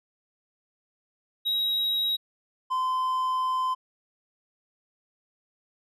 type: tone pair in turn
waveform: triangle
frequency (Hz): 3827 / 1028.4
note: A#7 / C6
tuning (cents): +45 / -30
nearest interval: octave + major seventh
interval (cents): 2275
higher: first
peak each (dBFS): -22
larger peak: neither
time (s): 1.45-2.17 / 2.7-3.75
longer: second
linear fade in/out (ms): 20
effects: resampled to 32000 Hz